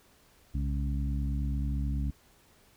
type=harmonic tone with a mistuned harmonic; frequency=69.3 Hz; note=C#2; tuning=in tune; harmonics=1 / 2 / 3 / 4; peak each=-29 / -35 / -39 / -41 dBFS; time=0.54-2.11 s; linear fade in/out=10 ms; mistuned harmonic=1; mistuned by=-120 cents; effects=pink hiss -62 dBFS RMS until 2.76 s